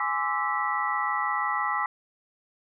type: tone cluster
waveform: sine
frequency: 832 / 1034 / 1160 / 1317 / 1955 Hz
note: G#5 / C6 / D6 / E6 / B6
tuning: +3 / -21 / -22 / -2 / -18 cents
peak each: -31 dBFS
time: 0-1.86 s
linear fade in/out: 2 ms
effects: none